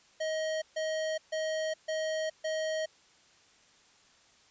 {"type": "tone bursts", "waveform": "square", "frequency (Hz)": 630, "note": "D#5", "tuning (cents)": 21, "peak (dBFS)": -31, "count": 5, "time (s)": [0.2, 2.86], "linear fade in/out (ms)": 10, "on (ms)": 420, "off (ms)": 140, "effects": ["white hiss -62 dBFS RMS until 4.5 s", "resampled to 16000 Hz"]}